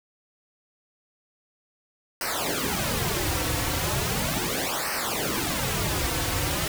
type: noise with flanger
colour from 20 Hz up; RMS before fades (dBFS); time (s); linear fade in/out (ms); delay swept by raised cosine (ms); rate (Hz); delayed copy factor
pink; -27; 2.21-6.68; 2; 0.28 to 4.98; 0.37; -0.9
effects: none